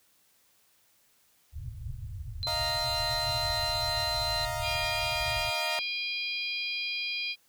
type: low-pass noise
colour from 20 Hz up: white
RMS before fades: -39 dBFS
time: 1.52-5.53 s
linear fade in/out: 50 ms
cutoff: 130 Hz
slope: 96 dB/octave
type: tone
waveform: sine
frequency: 4078 Hz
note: C8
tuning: 45 cents flat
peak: -30 dBFS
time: 2.43-4.45 s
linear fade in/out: 0 ms
type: chord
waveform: sawtooth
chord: Eb suspended second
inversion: none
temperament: equal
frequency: 622.3 / 698.5 / 932.3 Hz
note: Eb5 / F5 / Bb5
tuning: 0 / 0 / 0 cents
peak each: -32 dBFS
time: 2.47-5.79 s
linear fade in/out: 0 ms
type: harmonic tone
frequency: 808 Hz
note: G#5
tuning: 48 cents flat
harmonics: 3 / 4 / 5 / 6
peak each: -33 / -37 / -40 / -37 dBFS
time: 4.61-7.36 s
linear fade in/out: 50 ms
effects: white hiss -66 dBFS RMS until 7.48 s